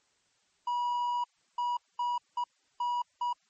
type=tone bursts at uneven times; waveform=triangle; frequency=969 Hz; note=B5; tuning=33 cents flat; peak=-26 dBFS; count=6; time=0.67-1.24 / 1.58-1.77 / 1.99-2.18 / 2.37-2.44 / 2.8-3.02 / 3.21-3.33 s; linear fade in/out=5 ms; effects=white hiss -71 dBFS RMS until 3.49 s + MP3 32 kbps